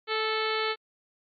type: harmonic tone with a mistuned harmonic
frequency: 438.5 Hz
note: A4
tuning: 6 cents flat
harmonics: 1 / 2 / 3 / 4 / 5 / 6 / 7 / 8 / 9 / 10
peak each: -30 / -36 / -32 / -36 / -34 / -40 / -37 / -39 / -39 / -39 dBFS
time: 0.07-0.76 s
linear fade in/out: 50 ms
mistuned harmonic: 2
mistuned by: -23 cents
effects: MP3 48 kbps